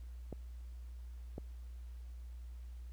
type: clicks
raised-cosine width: 2 ms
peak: -29 dBFS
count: 2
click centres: 0.327 / 1.381 s
effects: added 60 Hz sine -45 dBFS peak until 2.92 s + pink hiss -70 dBFS RMS until 2.92 s